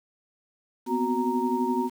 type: tone cluster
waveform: sine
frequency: 243.3 / 255.1 / 369.7 / 930 Hz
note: B3 / C4 / F#4 / A#5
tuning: -26 / -44 / -1 / -4 cents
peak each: -29 / -28 / -29 / -28 dBFS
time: 0.86-1.9 s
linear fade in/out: 50 ms
effects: 8-bit